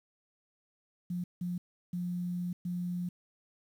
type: tone bursts at uneven times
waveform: sine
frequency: 177.2 Hz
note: F3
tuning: 25 cents sharp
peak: -32 dBFS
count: 4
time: 1.1-1.24 / 1.41-1.58 / 1.93-2.53 / 2.65-3.09 s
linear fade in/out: 5 ms
effects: 10-bit